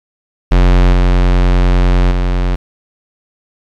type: tone with level steps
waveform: square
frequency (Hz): 45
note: F#1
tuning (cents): -47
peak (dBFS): -6 / -8 / -12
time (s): 0.51-2.56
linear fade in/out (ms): 10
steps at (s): 0.93 / 2.11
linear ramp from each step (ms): 2
effects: low-pass 4000 Hz 12 dB/octave + 7-bit